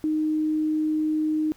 sine tone, 309.4 Hz, D#4, 10 cents flat, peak -21 dBFS, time 0.04-1.52 s, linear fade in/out 0 ms, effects pink hiss -56 dBFS RMS until 1.56 s

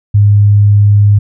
sine tone, 102.7 Hz, G#2, 19 cents flat, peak -3 dBFS, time 0.14-1.19 s, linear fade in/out 10 ms, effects none

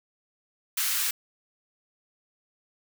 white high-pass noise, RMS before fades -27 dBFS, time 0.77-1.11 s, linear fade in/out 5 ms, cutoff 1200 Hz, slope 24 dB/octave, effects none

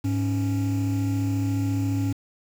triangle tone pair together, 103.98 / 277.6 Hz, G#2 / C#4, +3 / +3 cents, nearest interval octave + perfect fourth, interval 1700 cents, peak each -21 / -23 dBFS, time 0.04-2.13 s, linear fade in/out 10 ms, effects tanh soft clip ceiling -15 dBFS + 7-bit

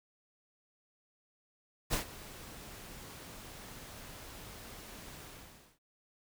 pink noise with ADSR envelope, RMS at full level -31 dBFS, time 1.9-5.79 s, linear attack 32 ms, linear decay 110 ms, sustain -18 dB, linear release 570 ms, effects none

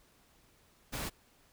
pink noise, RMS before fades -38 dBFS, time 0.92-1.1 s, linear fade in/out 20 ms, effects pink hiss -66 dBFS RMS until 1.52 s

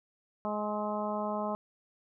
harmonic tone with a mistuned harmonic, 210 Hz, G#3, 19 cents sharp, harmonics 1 / 2 / 3 / 4 / 5 / 6, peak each -36 / -41 / -35 / -38 / -38 / -44 dBFS, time 0.45-1.55 s, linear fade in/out 0 ms, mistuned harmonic 6, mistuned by +24 cents, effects none

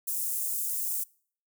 white high-pass noise, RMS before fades -31 dBFS, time 0.07-1.04 s, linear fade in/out 10 ms, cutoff 7800 Hz, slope 24 dB/octave, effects noise-tail reverb RT60 0.5 s tail -24 dB re dry

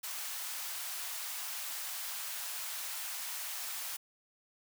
white high-pass noise, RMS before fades -40 dBFS, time 0.03-3.97 s, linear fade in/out 10 ms, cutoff 710 Hz, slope 24 dB/octave, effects none

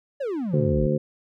triangle exponential sweep, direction down, 590 to 46.07 Hz, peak -23 dBFS, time 0.2-0.87 s, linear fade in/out 10 ms
harmonic tone, 74 Hz, D2, 14 cents sharp, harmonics 2 / 3 / 4 / 5 / 6 / 7, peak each -24 / -26 / -34 / -27 / -34 / -26 dBFS, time 0.53-0.98 s, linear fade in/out 10 ms
effects none

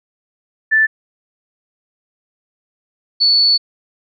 sine tone pair in turn, 1760 / 4446 Hz, A6 / C#8, 0 / +4 cents, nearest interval octave + major third, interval 1604 cents, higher second, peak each -9 dBFS, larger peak neither, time 0.71-0.87 / 3.2-3.58 s, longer second, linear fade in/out 20 ms, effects none

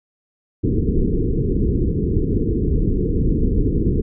pink low-pass noise, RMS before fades -18 dBFS, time 0.63-4.02 s, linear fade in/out 10 ms, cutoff 460 Hz, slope 96 dB/octave, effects none

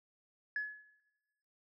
sine tone with exponential decay, 1700 Hz, G#6, 40 cents sharp, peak -30 dBFS, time 0.56-1 s, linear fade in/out 2 ms, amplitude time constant 94 ms, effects noise-tail reverb RT60 1.0 s tail -18 dB re dry + tanh soft clip ceiling -29 dBFS

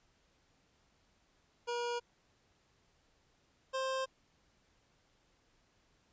25% pulse tone pair in turn, 478.3 / 527.3 Hz, A#4 / C5, +44 / +13 cents, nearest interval major second, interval 169 cents, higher second, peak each -31 / -30 dBFS, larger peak second, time 1.67-2 / 3.73-4.06 s, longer neither, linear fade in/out 20 ms, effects pink hiss -72 dBFS RMS until 6.12 s + resampled to 16000 Hz

